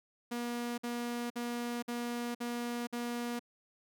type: tone bursts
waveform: sawtooth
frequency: 239.3 Hz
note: A#3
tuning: 46 cents sharp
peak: -31 dBFS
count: 6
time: 0.31-3.395 s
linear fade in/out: 10 ms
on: 470 ms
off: 53 ms
effects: none